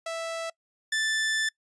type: tone pair in turn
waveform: sawtooth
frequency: 659.3 / 1760.1 Hz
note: E5 / A6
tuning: 0 / 0 cents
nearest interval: octave + perfect fourth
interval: 1700 cents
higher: second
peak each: -27 / -21 dBFS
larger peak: second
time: 0.06-0.5 / 0.92-1.49 s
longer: second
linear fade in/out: 5 ms
effects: noise-tail reverb RT60 0.1 s tail -24 dB re dry + resampled to 22050 Hz